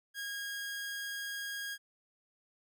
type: tone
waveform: sawtooth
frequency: 1634 Hz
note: G#6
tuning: 29 cents flat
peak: -34 dBFS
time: 0.14-1.78 s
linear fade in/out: 50 ms
effects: none